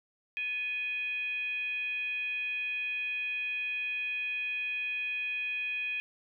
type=tone with frequency modulation; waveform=sine; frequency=2487 Hz; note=D#7; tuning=1 cent flat; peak=-31 dBFS; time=0.37-6 s; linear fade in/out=0 ms; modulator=763 Hz; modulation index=0.36; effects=12-bit